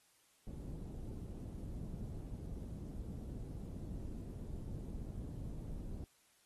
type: low-pass noise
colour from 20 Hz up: pink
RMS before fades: -45 dBFS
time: 0.47-6.04 s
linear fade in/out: 2 ms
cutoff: 250 Hz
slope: 12 dB/octave
effects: white hiss -71 dBFS RMS until 6.45 s + AAC 32 kbps